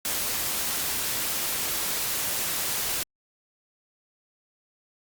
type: noise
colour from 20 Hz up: white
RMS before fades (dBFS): -28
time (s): 0.05-3.03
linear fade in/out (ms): 0
effects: Opus 48 kbps